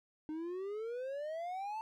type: exponential sweep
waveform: triangle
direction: up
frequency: 303.5 to 898 Hz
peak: -36 dBFS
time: 0.29-1.81 s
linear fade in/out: 0 ms
effects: none